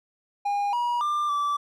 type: tone with pitch steps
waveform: triangle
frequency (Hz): 812 / 961 / 1191 / 1161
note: G#5 / B5 / D6 / D6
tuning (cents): -39 / -48 / +24 / -20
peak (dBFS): -21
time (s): 0.45-1.57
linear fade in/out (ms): 10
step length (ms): 280
effects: none